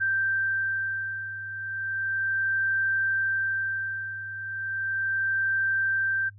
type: beating tone pair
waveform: sine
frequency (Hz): 1568 / 1568.35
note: G6 / G6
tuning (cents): 0 / 0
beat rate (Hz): 0.35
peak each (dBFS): -26 / -31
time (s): 0-6.3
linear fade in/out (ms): 20
effects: noise-tail reverb RT60 0.1 s tail -26 dB re dry + added 101 Hz sine -46 dBFS peak until 6.38 s